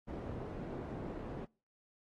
white low-pass noise, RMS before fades -43 dBFS, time 0.07-1.46 s, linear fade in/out 20 ms, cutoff 410 Hz, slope 12 dB/octave, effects noise-tail reverb RT60 0.4 s tail -26 dB re dry + AAC 32 kbps

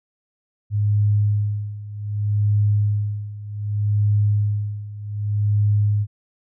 sine tone with tremolo, 103.83 Hz, G#2, in tune, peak -14 dBFS, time 0.7-6.07 s, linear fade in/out 50 ms, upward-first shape sine, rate 0.65 Hz, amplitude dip 85%, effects none

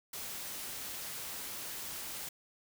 white noise, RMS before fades -42 dBFS, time 0.13-2.29 s, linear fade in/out 5 ms, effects none

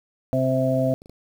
harmonic tone, 130.81 Hz, C3, in tune, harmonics 1 / 2 / 4 / 5, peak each -24 / -24 / -25 / -23 dBFS, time 0.33-0.94 s, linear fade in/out 0 ms
clicks, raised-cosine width 2 ms, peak -32 dBFS, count 8, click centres 0.718 / 0.75 / 0.793 / 0.87 / 0.92 / 1.019 / 1.059 / 1.096 s
effects 8-bit

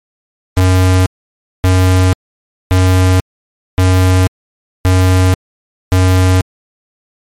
square tone bursts, 92.5 Hz, F#2, in tune, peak -7 dBFS, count 6, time 0.57-6.41 s, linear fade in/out 0 ms, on 490 ms, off 580 ms, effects MP3 64 kbps

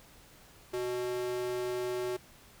square tone with high-pass filter, 123.47 Hz, B2, in tune, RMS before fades -34 dBFS, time 0.73-2.17 s, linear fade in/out 10 ms, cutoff 400 Hz, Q 3.2, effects pink hiss -57 dBFS RMS until 2.6 s

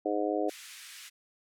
harmonic tone, 103.83 Hz, G#2, in tune, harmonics 3 / 4 / 5 / 6 / 7, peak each -32 / -33 / -34 / -35 / -35 dBFS, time 0.05-0.5 s, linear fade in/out 10 ms
pink band-pass noise, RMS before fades -48 dBFS, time 0.48-1.1 s, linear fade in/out 20 ms, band 1700 to 12000 Hz, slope 24 dB/octave
effects none

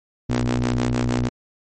sawtooth ring-modulated tone, 61.74 Hz, B1, in tune, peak -12 dBFS, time 0.29-1.29 s, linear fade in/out 10 ms, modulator 182 Hz, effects MP3 32 kbps

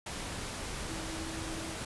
sine tone in noise, 323.6 Hz, E4, 32 cents flat, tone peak -42 dBFS, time 0.89-1.74 s, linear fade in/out 5 ms, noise pink, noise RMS -39 dBFS, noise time 0.06-1.85 s, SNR -6 dB, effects resampled to 24000 Hz

